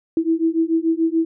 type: beating tone pair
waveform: sine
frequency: 323.5 / 330.4 Hz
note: E4 / E4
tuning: -32 / +4 cents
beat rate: 6.9 Hz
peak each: -19 dBFS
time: 0.17-1.25 s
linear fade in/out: 2 ms
effects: none